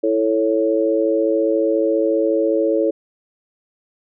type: chord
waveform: sine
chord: A major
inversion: second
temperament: equal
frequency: 329.6 / 440 / 554.4 Hz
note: E4 / A4 / C#5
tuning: 0 / 0 / 0 cents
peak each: -19 dBFS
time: 0.03-2.91 s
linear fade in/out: 10 ms
effects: none